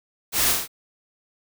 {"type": "noise with echo", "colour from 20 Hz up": "white", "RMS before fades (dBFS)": -22, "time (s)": [0.32, 0.55], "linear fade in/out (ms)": 50, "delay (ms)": 43, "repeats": 3, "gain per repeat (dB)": -3, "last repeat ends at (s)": 0.679, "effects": []}